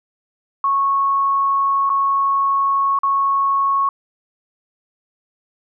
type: tone with dropouts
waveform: sine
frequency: 1102 Hz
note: C#6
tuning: 11 cents flat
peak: -14 dBFS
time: 0.64-3.89 s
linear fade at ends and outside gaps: 2 ms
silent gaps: 1.894-1.9 / 2.989-3.033 s
effects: none